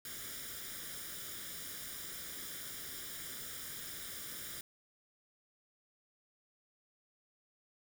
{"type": "noise with comb filter", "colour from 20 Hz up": "white", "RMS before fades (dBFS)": -45, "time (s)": [0.05, 4.61], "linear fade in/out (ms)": 2, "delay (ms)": 0.57, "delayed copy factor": 0.7, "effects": []}